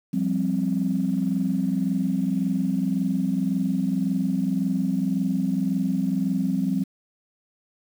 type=chord; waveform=sine; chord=F suspended second; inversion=none; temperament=just; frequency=174.61 / 196.44 / 261.9 Hz; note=F3 / G3 / C4; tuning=0 / +4 / +2 cents; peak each=-26 / -24 / -25 dBFS; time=0.13-6.84 s; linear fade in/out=10 ms; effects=tanh soft clip ceiling -12 dBFS + 8-bit